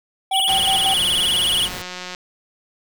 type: tone with vibrato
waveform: square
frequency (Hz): 3136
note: G7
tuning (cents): 0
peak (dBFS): -17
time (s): 0.31-1.69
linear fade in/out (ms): 50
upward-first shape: sine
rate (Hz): 19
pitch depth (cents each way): 160
type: tone with tremolo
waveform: triangle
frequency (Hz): 771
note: G5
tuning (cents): -29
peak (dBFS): -17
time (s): 0.31-0.94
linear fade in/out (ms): 5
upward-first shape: square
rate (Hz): 5.5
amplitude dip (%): 65
type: click train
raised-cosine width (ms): 0.2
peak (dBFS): -14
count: 303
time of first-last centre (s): 0.48-2.149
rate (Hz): 181
type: noise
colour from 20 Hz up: pink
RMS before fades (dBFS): -33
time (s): 0.49-1.82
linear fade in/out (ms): 5
effects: none